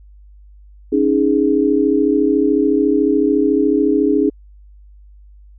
sine chord, C# suspended second, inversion none, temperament equal, 277.2 / 311.1 / 415.3 Hz, C#4 / D#4 / G#4, 0 / 0 / 0 cents, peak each -16 dBFS, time 0.92-4.3 s, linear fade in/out 10 ms, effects added 50 Hz sine -40 dBFS peak until 5.58 s

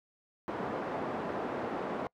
pink band-pass noise, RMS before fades -36 dBFS, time 0.48-2.07 s, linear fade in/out 0 ms, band 280 to 980 Hz, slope 12 dB/octave, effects noise-tail reverb RT60 0.1 s tail -26 dB re dry

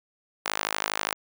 sawtooth tone with high-pass filter, 52.4 Hz, G#1, 16 cents sharp, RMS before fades -30 dBFS, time 0.45-1.14 s, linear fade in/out 5 ms, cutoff 1000 Hz, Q 0.85, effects none

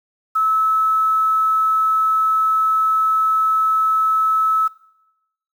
sine tone with quantisation, 1300 Hz, E6, 24 cents flat, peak -14 dBFS, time 0.35-4.68 s, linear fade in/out 10 ms, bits 7, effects noise-tail reverb RT60 0.9 s tail -20 dB re dry

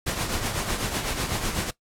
pink noise with tremolo, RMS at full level -25 dBFS, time 0.06-1.71 s, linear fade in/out 10 ms, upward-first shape triangle, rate 8 Hz, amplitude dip 60%, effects noise-tail reverb RT60 0.1 s tail -18 dB re dry + low-pass 12000 Hz 12 dB/octave

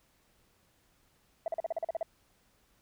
sine tone bursts, 659.3 Hz, E5, in tune, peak -28 dBFS, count 10, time 1.46-2.029 s, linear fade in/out 2 ms, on 20 ms, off 41 ms, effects tanh soft clip ceiling -25 dBFS + pink hiss -69 dBFS RMS until 2.81 s

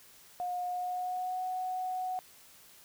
sine tone with pitch glide, 718 to 739.9 Hz, F5 to F#5, +48 to 0 cents, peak -32 dBFS, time 0.4-2.19 s, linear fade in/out 0 ms, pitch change +52 cents, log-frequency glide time 0.66-1.42 s, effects white hiss -57 dBFS RMS until 2.84 s

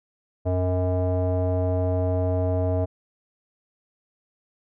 square tone with low-pass filter, 91.3 Hz, F#2, 23 cents flat, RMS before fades -23 dBFS, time 0.45-2.86 s, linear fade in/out 20 ms, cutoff 630 Hz, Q 4.2, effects none

